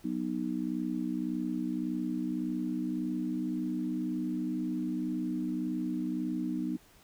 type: chord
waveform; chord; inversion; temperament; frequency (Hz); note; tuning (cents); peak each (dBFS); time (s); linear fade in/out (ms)
sine; B major; second; just; 185.21 / 246.9 / 308.7; F#3 / B3 / D#4; +2 / 0 / -14; -37 / -34 / -34; 0.04-6.77; 10
effects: pink hiss -60 dBFS RMS until 7.03 s